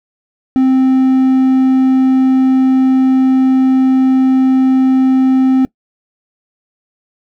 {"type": "tone", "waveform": "triangle", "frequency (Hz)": 261.6, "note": "C4", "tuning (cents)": 0, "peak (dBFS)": -5, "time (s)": [0.56, 5.65], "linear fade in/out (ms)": 0, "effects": ["noise-tail reverb RT60 0.1 s tail -22 dB re dry"]}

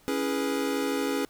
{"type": "chord", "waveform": "square", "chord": "C# minor seventh", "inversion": "none", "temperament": "equal with one note detuned", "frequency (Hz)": [277.2, 329.6, 415.3, 489.1], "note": ["C#4", "E4", "G#4", "B4"], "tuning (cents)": [0, 0, 0, -17], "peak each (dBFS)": [-30, -36, -32, -34], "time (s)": [0.08, 1.25], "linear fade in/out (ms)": 0, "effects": ["pink hiss -59 dBFS RMS until 1.29 s"]}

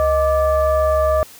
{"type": "tone with frequency modulation", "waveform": "sine", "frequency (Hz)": 622.3, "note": "D#5", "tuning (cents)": 0, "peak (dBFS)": -13, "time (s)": [0, 1.23], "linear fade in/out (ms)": 0, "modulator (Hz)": 553, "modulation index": 0.81, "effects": ["white hiss -42 dBFS RMS until 1.39 s"]}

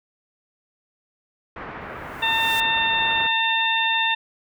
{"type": "low-pass noise", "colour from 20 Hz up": "white", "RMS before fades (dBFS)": -35, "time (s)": [1.56, 3.27], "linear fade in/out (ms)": 2, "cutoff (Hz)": 1800, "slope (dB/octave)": 24}
{"type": "noise with exponential growth", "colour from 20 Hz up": "white", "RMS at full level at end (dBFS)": -32, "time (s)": [1.81, 2.6], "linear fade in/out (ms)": 0, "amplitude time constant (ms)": 170}
{"type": "harmonic tone", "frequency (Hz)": 903, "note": "A5", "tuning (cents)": 45, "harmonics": [1, 2, 3, 4], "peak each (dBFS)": [-24, -24, -24, -24], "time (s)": [2.22, 4.15], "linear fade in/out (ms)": 10}
{"effects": []}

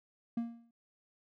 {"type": "tone with exponential decay", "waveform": "triangle", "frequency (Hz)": 233.1, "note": "A#3", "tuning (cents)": 0, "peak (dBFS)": -27, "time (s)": [0.37, 0.71], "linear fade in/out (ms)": 5, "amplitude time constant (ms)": 73, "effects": []}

